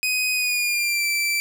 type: tone with pitch glide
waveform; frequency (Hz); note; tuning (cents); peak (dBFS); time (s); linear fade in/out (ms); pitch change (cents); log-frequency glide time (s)
sawtooth; 2504 to 2336; D#7 to D7; +10 to -10; -17; 0.03-1.4; 0; -120; 0.33-1.06
effects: none